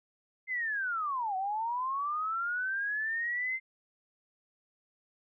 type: linear two-way sweep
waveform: sine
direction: down then up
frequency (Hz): 2093 to 740 to 2093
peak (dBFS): -30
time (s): 0.47-3.6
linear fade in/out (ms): 50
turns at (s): 1.36
effects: none